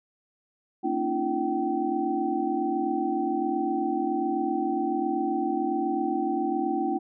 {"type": "tone cluster", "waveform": "sine", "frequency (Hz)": [229.5, 272.7, 300.1, 341.4, 769], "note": ["A#3", "C#4", "D4", "F4", "G5"], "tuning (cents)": [-27, -28, 38, -39, -33], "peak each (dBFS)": [-34, -33, -30, -29, -29], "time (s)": [0.83, 6.99], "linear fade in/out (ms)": 20, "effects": []}